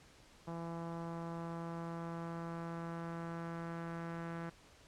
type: tone with low-pass filter sweep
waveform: sawtooth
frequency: 167.5 Hz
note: E3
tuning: 28 cents sharp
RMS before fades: -43 dBFS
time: 0.47-4.5 s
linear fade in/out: 10 ms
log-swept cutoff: 1000 to 1600 Hz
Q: 1.9
effects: pink hiss -62 dBFS RMS until 4.87 s + low-pass 8000 Hz 12 dB/octave